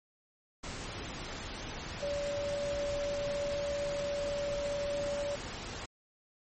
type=tone in noise; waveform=sine; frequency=574 Hz; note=D5; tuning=40 cents flat; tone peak=-32 dBFS; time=2.02-5.36 s; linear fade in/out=10 ms; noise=pink; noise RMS=-41 dBFS; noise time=0.63-5.86 s; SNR=+6 dB; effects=MP3 32 kbps